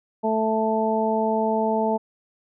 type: harmonic tone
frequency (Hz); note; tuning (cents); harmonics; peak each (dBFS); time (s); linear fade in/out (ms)
220; A3; 0; 1 / 2 / 3 / 4; -25 / -25 / -25 / -25; 0.23-1.98; 20
effects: none